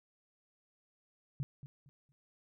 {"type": "tone with echo", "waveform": "sine", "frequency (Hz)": 138.7, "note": "C#3", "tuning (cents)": 1, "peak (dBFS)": -33, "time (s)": [1.4, 1.43], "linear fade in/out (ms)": 0, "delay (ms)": 230, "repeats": 3, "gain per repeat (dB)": -12, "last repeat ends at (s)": 2.12, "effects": []}